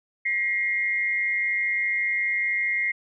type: tone pair together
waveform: sine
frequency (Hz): 1921 / 2126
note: B6 / C7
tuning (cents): -48 / +27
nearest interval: major second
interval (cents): 175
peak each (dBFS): -28 / -23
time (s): 0.25-2.92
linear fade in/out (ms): 10
effects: none